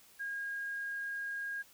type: tone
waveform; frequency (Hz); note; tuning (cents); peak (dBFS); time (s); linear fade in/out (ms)
sine; 1628; G#6; -35; -36; 0.19-1.63; 20
effects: white hiss -61 dBFS RMS until 1.73 s